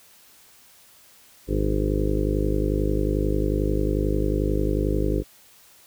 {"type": "harmonic tone with a mistuned harmonic", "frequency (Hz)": 51.2, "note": "G#1", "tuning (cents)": -24, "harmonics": [1, 2, 3, 4, 5, 6, 7, 8, 9, 10], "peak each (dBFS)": [-24, -29, -31, -33, -38, -28, -31, -29, -35, -33], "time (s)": [1.47, 5.24], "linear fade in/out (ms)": 50, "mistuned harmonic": 5, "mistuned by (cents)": 43, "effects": ["white hiss -53 dBFS RMS until 5.86 s"]}